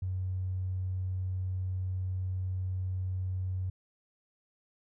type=tone with tanh clipping; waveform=triangle; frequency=92.8 Hz; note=F#2; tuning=6 cents sharp; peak=-30 dBFS; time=0.02-3.7 s; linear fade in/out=5 ms; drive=2 dB; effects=none